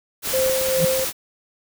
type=noise; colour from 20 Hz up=white; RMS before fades=-25 dBFS; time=0.22-1.13 s; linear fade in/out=50 ms
type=clicks; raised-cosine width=2 ms; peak=-23 dBFS; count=8; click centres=0.274 / 0.392 / 0.462 / 0.497 / 0.613 / 0.686 / 0.802 / 0.995 s
type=tone with tremolo; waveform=sine; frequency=523.3 Hz; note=C5; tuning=in tune; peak=-17 dBFS; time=0.33-1.05 s; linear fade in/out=10 ms; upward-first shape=sine; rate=2.5 Hz; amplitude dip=40%
type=tone with exponential growth; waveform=sine; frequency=164.7 Hz; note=E3; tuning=1 cent flat; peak=-15 dBFS; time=0.73-0.85 s; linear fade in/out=5 ms; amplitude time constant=26 ms
effects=none